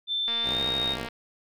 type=tone with pitch glide; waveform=sine; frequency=3549 to 3717 Hz; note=A7 to A#7; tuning=+14 to -6 cents; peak=-25 dBFS; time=0.07-0.97 s; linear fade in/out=50 ms; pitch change=+80 cents; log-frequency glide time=0.41-0.67 s
type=click train; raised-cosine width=0.3 ms; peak=-22 dBFS; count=188; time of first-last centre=0.28-1.086 s; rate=232 Hz
type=tone with vibrato; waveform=5% pulse; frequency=64.3 Hz; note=C2; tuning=30 cents flat; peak=-22 dBFS; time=0.43-1.09 s; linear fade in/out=50 ms; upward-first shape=square; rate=13 Hz; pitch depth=210 cents each way
effects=none